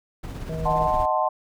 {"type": "noise with tremolo", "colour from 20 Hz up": "brown", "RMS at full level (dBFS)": -30, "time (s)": [0.23, 1.06], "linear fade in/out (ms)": 10, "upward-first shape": "sine", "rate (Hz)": 17, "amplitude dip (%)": 40}
{"type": "harmonic tone", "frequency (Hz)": 159.8, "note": "D#3", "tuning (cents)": 47, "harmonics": [1, 3, 4], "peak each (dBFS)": [-29, -34, -35], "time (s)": [0.49, 0.87], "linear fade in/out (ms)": 5}
{"type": "chord", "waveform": "sine", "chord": "D# diminished seventh", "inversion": "none", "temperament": "equal", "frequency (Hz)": [622.3, 740, 880, 1046.5], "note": ["D#5", "F#5", "A5", "C6"], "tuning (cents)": [0, 0, 0, 0], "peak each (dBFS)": -25, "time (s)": [0.65, 1.29], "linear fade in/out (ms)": 10}
{"effects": []}